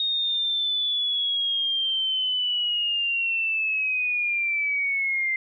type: linear sweep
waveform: sine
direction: down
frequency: 3724 to 2083 Hz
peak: -22 dBFS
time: 0-5.36 s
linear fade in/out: 2 ms
effects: none